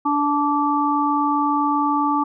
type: harmonic tone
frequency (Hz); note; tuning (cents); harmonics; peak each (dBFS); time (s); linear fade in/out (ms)
290.8; D4; -17; 1 / 3 / 4; -21 / -21 / -21; 0.05-2.24; 10
effects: none